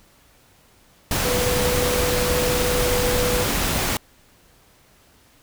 sine tone in noise, 493.9 Hz, B4, in tune, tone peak -22 dBFS, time 1.25-3.44 s, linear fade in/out 2 ms, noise pink, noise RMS -22 dBFS, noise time 1.11-3.97 s, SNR -3 dB, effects pink hiss -55 dBFS RMS until 5.42 s

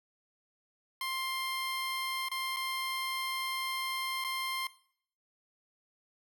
15% pulse tone with dropouts, 1054 Hz, C6, 12 cents sharp, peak -27 dBFS, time 1.01-4.67 s, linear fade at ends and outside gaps 2 ms, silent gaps 2.286-2.315 / 2.563-2.568 / 4.241-4.246 s, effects noise-tail reverb RT60 0.6 s tail -18 dB re dry

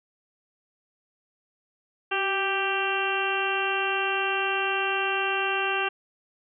harmonic tone with a mistuned harmonic, 392 Hz, G4, in tune, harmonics 1 / 2 / 3 / 4 / 5 / 6 / 7 / 8, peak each -31 / -31 / -32 / -30 / -39 / -37 / -29 / -37 dBFS, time 2.11-5.89 s, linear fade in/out 10 ms, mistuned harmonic 1, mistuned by -37 cents, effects none

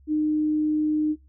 sine tone, 305.4 Hz, D#4, 32 cents flat, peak -20 dBFS, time 0.07-1.16 s, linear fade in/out 50 ms, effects noise-tail reverb RT60 0.2 s tail -22 dB re dry + added 68 Hz sine -51 dBFS peak until 1.28 s

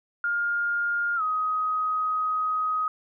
sine tone with pitch glide, 1412 to 1257.9 Hz, F6 to D#6, +19 to +19 cents, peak -23 dBFS, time 0.24-2.88 s, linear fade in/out 2 ms, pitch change -200 cents, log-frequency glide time 1.16-1.22 s, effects none

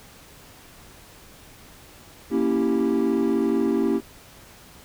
triangle chord, A# diminished seventh, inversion none, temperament equal, 233.1 / 277.2 / 329.6 / 392 Hz, A#3 / C#4 / E4 / G4, 0 / 0 / 0 / 0 cents, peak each -22 dBFS, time 2.3-4.01 s, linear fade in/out 50 ms, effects tanh soft clip ceiling -12 dBFS + pink hiss -48 dBFS RMS until 4.84 s

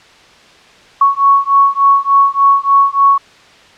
sine beating tone pair, 1108.7 / 1112.1 Hz, C#6 / C#6, 0 / +5 cents, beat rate 3.4 Hz, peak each -10 dBFS, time 1.01-3.18 s, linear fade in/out 5 ms, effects white hiss -42 dBFS RMS until 3.77 s + low-pass 4000 Hz 12 dB/octave

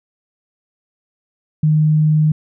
sine tone, 153.9 Hz, D#3, 19 cents flat, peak -10 dBFS, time 1.63-2.32 s, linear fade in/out 5 ms, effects none

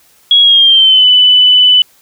sine tone with pitch glide, 3322 to 2994 Hz, G#7 to F#7, 0 to +20 cents, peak -3 dBFS, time 0.31-1.82 s, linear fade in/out 2 ms, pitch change -180 cents, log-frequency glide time 0.41-1.07 s, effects white hiss -48 dBFS RMS until 2.01 s

